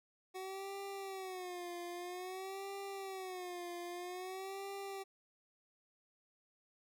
25% pulse tone with vibrato, 371.4 Hz, F#4, 7 cents sharp, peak -39 dBFS, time 0.34-5.04 s, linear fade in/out 20 ms, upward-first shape sine, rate 0.51 Hz, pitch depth 110 cents each way, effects none

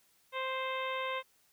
harmonic tone, 523.3 Hz, C5, in tune, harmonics 1 / 2 / 3 / 4 / 5 / 6 / 7, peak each -38 / -37 / -45 / -41 / -44 / -47 / -47 dBFS, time 0.32-1.23 s, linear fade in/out 50 ms, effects white hiss -69 dBFS RMS until 1.52 s

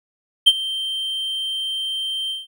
triangle tone with ADSR envelope, 3136 Hz, G7, in tune, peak -4 dBFS, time 0.46-2.47 s, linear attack 16 ms, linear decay 44 ms, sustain -17 dB, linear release 170 ms, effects none

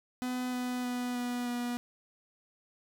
45% pulse tone with pitch steps, 251 / 248.8 / 246.7 / 244.6 / 242.5 Hz, B3 / B3 / B3 / B3 / B3, +28 / +13 / -2 / -16 / -31 cents, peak -32 dBFS, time 0.22-1.77 s, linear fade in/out 0 ms, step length 310 ms, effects none

